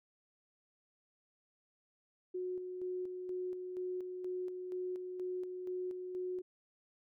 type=tone with tremolo; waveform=sine; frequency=365.3 Hz; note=F#4; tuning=22 cents flat; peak=-36 dBFS; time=2.34-6.42 s; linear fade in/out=10 ms; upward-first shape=square; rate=2.1 Hz; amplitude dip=40%; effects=none